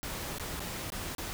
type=noise with dropouts; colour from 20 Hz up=pink; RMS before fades=-38 dBFS; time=0.03-1.33 s; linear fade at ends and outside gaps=0 ms; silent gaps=0.384-0.397 / 0.595-0.603 / 0.902-0.921 / 1.15-1.182 s; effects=none